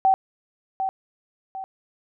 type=tone with echo; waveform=sine; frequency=767 Hz; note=G5; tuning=38 cents flat; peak=-14 dBFS; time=0.05-0.14 s; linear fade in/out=0 ms; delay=750 ms; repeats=2; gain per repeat=-8 dB; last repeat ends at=1.64 s; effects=none